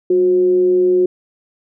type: tone with frequency modulation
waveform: sine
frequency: 363 Hz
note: F#4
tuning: 33 cents flat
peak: -10 dBFS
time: 0.1-1.06 s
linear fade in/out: 5 ms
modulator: 168 Hz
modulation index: 0.21
effects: none